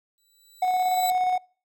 15% pulse tone with exponential growth, 3951 Hz, B7, in tune, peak -20 dBFS, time 0.18-1.1 s, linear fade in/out 0 ms, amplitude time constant 200 ms
triangle tone with tremolo, 735 Hz, F#5, 12 cents flat, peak -17 dBFS, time 0.62-1.38 s, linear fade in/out 5 ms, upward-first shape square, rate 17 Hz, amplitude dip 25%
effects noise-tail reverb RT60 0.4 s tail -25 dB re dry

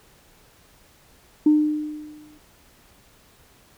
sine tone with exponential decay, 302.6 Hz, D#4, 48 cents flat, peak -10 dBFS, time 1.46-2.38 s, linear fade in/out 5 ms, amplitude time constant 200 ms, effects tanh soft clip ceiling -7 dBFS + pink hiss -55 dBFS RMS until 3.77 s

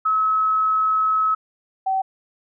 sine tone pair in turn, 1288 / 765.8 Hz, E6 / G5, -41 / -41 cents, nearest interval major sixth, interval 900 cents, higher first, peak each -16 / -18 dBFS, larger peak first, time 0.05-1.35 / 1.86-2.02 s, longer first, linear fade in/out 10 ms, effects none

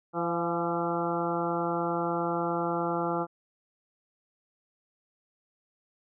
harmonic tone with a mistuned harmonic, 170 Hz, F3, 46 cents flat, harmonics 1 / 2 / 3 / 4 / 5 / 6 / 7 / 8, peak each -35 / -32 / -34 / -35 / -34 / -41 / -36 / -37 dBFS, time 0.13-3.27 s, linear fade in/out 50 ms, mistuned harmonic 4, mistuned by +33 cents, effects none

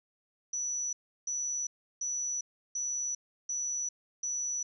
sine tone bursts, 5920 Hz, F#8, in tune, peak -31 dBFS, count 6, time 0.53-4.63 s, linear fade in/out 5 ms, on 400 ms, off 340 ms, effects none

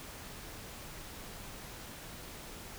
silence, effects pink hiss -47 dBFS RMS until 2.78 s

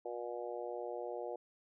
harmonic tone, 120.2 Hz, B2, 46 cents flat, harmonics 3 / 4 / 5 / 6 / 7, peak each -45 / -43 / -45 / -47 / -51 dBFS, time 0.05-1.36 s, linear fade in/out 5 ms, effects none

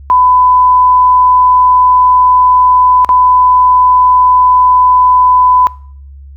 sine tone with dropouts, 1002 Hz, B5, 25 cents sharp, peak -4 dBFS, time 0.1-5.67 s, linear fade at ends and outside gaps 0 ms, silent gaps 3.047-3.091 s, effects noise-tail reverb RT60 0.5 s tail -21 dB re dry + added 69 Hz sine -29 dBFS peak until 6.36 s

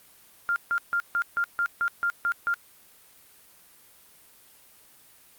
sine tone bursts, 1396.9 Hz, F6, in tune, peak -22 dBFS, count 10, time 0.49-2.54 s, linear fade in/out 0 ms, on 70 ms, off 150 ms, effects white hiss -55 dBFS RMS until 5.38 s + Opus 32 kbps

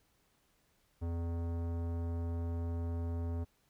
sine tone with tanh clipping, 84.5 Hz, E2, 43 cents sharp, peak -36 dBFS, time 1.01-3.45 s, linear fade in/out 20 ms, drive 18 dB, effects pink hiss -73 dBFS RMS until 3.69 s

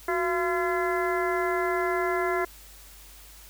harmonic tone with a mistuned harmonic, 341.9 Hz, F4, 37 cents flat, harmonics 1 / 2 / 3 / 4 / 5 / 6, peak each -27 / -30 / -32 / -33 / -34 / -35 dBFS, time 0.08-2.45 s, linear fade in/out 5 ms, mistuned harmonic 1, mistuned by +120 cents, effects added 50 Hz sine -50 dBFS peak until 3.49 s + white hiss -50 dBFS RMS until 3.49 s

